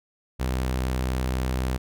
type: tone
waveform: sawtooth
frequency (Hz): 63.8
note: C2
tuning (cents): -43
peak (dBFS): -20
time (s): 0.39-1.78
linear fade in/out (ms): 20
effects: none